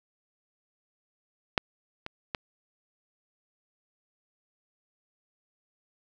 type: clicks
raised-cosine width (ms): 0.3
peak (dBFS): -6 / -20 / -14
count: 3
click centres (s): 1.578 / 2.064 / 2.348
effects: none